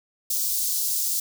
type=high-pass noise; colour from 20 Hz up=white; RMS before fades=-25 dBFS; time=0.3-1.2 s; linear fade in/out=5 ms; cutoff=4700 Hz; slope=24 dB/octave; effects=none